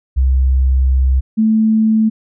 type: tone pair in turn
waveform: sine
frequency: 65.41 / 219.5 Hz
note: C2 / A3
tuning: 0 / -4 cents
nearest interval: octave + major sixth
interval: 2096 cents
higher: second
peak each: -9 dBFS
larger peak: neither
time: 0.16-1.21 / 1.37-2.1 s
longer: first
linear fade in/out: 20 ms
effects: none